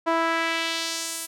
sawtooth tone with band-pass filter sweep, 329.6 Hz, E4, in tune, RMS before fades -26 dBFS, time 0.06-1.27 s, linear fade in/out 20 ms, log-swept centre 910 to 11000 Hz, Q 1.3, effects none

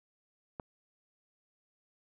click, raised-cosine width 1 ms, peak -25 dBFS, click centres 0.598 s, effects none

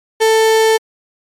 35% pulse tone, 442.9 Hz, A4, 11 cents sharp, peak -7 dBFS, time 0.2-0.78 s, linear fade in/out 20 ms, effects low-pass 12000 Hz 12 dB/octave + MP3 64 kbps

